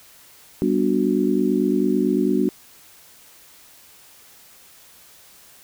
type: chord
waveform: sine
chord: G major seventh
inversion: none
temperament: just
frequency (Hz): 196 / 245 / 294 / 367.5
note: G3 / B3 / D4 / F#4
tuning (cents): 0 / -14 / +2 / -12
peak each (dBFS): -23 / -22 / -22 / -22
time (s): 0.62-2.49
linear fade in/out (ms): 0
effects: white hiss -49 dBFS RMS until 5.63 s